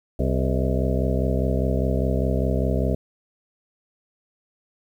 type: harmonic tone with a mistuned harmonic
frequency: 65 Hz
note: C2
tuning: 11 cents flat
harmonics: 1 / 2 / 3 / 4 / 6 / 7 / 8 / 9 / 10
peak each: -23 / -26 / -28 / -29 / -31 / -31 / -32 / -33 / -33 dBFS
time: 0.19-2.95 s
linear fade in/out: 5 ms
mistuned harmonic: 9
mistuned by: +59 cents
effects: 9-bit

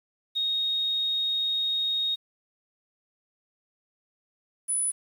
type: tone pair in turn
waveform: sine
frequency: 3733 / 9966 Hz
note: A#7 / D#9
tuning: +2 / +2 cents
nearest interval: octave + perfect fourth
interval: 1700 cents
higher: second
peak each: -24 dBFS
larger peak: neither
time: 0.35-2.16 / 4.68-4.92 s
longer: first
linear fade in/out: 20 ms
effects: 9-bit

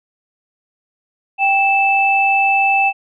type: tone pair together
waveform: sine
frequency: 786.7 / 2637 Hz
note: G5 / E7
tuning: +6 / 0 cents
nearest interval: octave + major sixth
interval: 2094 cents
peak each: -14 dBFS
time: 1.38-2.93 s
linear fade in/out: 50 ms
effects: none

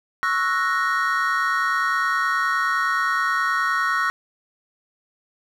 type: chord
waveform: triangle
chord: F# dominant seventh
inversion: second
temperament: equal with one note detuned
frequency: 1108.7 / 1318.5 / 1468.1 / 1864.7 Hz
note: C#6 / E6 / F#6 / A#6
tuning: 0 / 0 / -14 / 0 cents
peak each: -23 dBFS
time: 0.23-4.1 s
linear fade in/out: 0 ms
effects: none

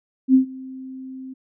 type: tone with ADSR envelope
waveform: sine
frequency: 261.6 Hz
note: C4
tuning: in tune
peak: -8 dBFS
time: 0.28-1.34 s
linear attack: 62 ms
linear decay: 110 ms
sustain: -24 dB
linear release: 14 ms
effects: none

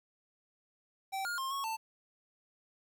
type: tone with pitch steps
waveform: square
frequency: 774 / 1421 / 1064 / 1102 / 890 Hz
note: G5 / F6 / C6 / C#6 / A5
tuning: -22 / +30 / +29 / -11 / +20 cents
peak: -35 dBFS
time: 1.12-1.77 s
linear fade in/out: 20 ms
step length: 130 ms
effects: 11-bit

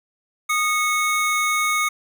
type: tone pair together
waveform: square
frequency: 1234.1 / 2199 Hz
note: D#6 / C#7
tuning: -15 / -14 cents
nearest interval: minor seventh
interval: 1001 cents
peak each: -22 dBFS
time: 0.49-1.89 s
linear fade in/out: 10 ms
effects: none

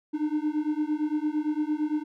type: beating tone pair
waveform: triangle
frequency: 298.9 / 307.7 Hz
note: D4 / D#4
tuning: +31 / -19 cents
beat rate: 8.8 Hz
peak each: -26 dBFS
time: 0.13-2.04 s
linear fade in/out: 20 ms
effects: none

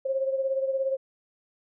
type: beating tone pair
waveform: sine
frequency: 533 / 550 Hz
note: C5 / C#5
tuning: +32 / -14 cents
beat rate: 17 Hz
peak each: -25 / -32 dBFS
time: 0.05-0.97 s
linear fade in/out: 10 ms
effects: none

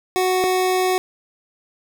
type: tone pair in turn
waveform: 25% pulse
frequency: 370 / 370 Hz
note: F#4 / F#4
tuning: 0 / 0 cents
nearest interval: unison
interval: 0 cents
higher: neither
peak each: -13 / -13 dBFS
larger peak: neither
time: 0.16-0.44 / 0.44-0.98 s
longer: second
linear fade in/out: 0 ms
effects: none

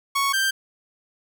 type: tone pair in turn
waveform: sawtooth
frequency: 1108.7 / 1572.9 Hz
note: C#6 / G6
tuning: 0 / +5 cents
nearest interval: tritone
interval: 605 cents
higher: second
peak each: -16 dBFS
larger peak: neither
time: 0.15-0.33 / 0.33-0.51 s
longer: neither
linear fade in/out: 10 ms
effects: none

